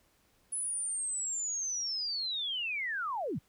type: linear sweep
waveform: sine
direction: down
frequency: 10260 to 95.6 Hz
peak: -32 dBFS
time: 0.52-3.39 s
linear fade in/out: 10 ms
effects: pink hiss -69 dBFS RMS until 3.48 s